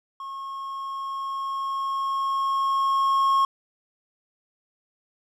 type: tone with level ramp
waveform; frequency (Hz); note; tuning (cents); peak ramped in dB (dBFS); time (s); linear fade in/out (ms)
triangle; 1087; C#6; -34; -31 to -15; 0.2-3.45; 2
effects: none